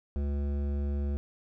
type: tone with hard clipping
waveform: sine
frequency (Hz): 71.2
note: C#2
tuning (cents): +47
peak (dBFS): -30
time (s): 0.16-1.17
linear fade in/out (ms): 0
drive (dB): 13
effects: none